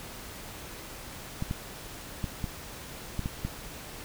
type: clicks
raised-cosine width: 5 ms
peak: -18 dBFS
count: 7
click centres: 1.424 / 1.511 / 2.242 / 2.442 / 3.193 / 3.259 / 3.45 s
effects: pink hiss -43 dBFS RMS until 4.04 s